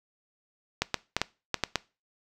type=clicks; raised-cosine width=0.2 ms; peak=-7 dBFS; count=7; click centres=0.82 / 0.943 / 1.166 / 1.216 / 1.543 / 1.637 / 1.757 s; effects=noise-tail reverb RT60 0.3 s tail -21 dB re dry